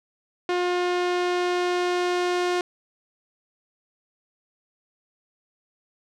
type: tone with low-pass filter sweep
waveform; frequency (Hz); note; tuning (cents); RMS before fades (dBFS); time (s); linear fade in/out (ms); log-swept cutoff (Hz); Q
sawtooth; 356.7; F4; +37; -24; 0.49-2.61; 2; 4000 to 6000; 0.72
effects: none